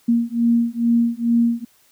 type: beating tone pair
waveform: sine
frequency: 233.1 / 235.4 Hz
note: A#3 / A#3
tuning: 0 / +17 cents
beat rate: 2.3 Hz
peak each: -18 dBFS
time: 0.08-1.65 s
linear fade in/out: 10 ms
effects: white hiss -57 dBFS RMS until 1.91 s